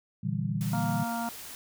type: chord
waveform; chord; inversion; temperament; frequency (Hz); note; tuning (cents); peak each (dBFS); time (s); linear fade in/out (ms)
sine; E half-diminished seventh; second; equal; 116.54 / 146.83 / 164.81 / 196; Bb2 / D3 / E3 / G3; 0 / 0 / 0 / 0; -33; 0.23-1.04; 10
type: noise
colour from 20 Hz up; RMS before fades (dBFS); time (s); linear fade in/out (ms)
white; -43; 0.61-1.55; 0
type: harmonic tone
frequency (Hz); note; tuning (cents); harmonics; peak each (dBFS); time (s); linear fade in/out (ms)
232.9; A#3; -1; 1 / 3 / 4 / 5 / 6; -33 / -35 / -36 / -46 / -40; 0.73-1.29; 2
effects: none